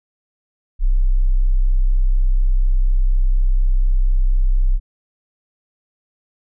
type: tone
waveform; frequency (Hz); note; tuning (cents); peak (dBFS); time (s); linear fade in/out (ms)
sine; 32.07; C1; -34; -11; 0.79-4.8; 50
effects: none